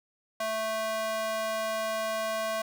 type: tone with high-pass filter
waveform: square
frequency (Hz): 220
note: A3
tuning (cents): 0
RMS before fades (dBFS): -31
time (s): 0.4-2.62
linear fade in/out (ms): 5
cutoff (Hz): 740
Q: 2
effects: none